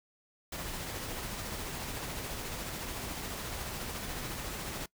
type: noise with tremolo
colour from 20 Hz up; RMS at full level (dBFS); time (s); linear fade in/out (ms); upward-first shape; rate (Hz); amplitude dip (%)
pink; -38; 0.52-4.86; 5; sine; 14; 25
effects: noise-tail reverb RT60 0.1 s tail -22 dB re dry